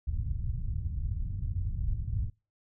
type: low-pass noise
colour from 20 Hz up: white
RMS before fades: -32 dBFS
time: 0.07-2.3 s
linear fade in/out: 5 ms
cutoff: 100 Hz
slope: 24 dB/octave
effects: noise-tail reverb RT60 0.3 s tail -24 dB re dry